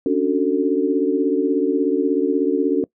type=chord; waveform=sine; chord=D major seventh; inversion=third; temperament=equal with one note detuned; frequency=277.2 / 293.7 / 370 / 445.9 Hz; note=C#4 / D4 / F#4 / A4; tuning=0 / 0 / 0 / +23 cents; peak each=-21 dBFS; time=0.06-2.84 s; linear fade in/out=2 ms; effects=noise-tail reverb RT60 0.1 s tail -22 dB re dry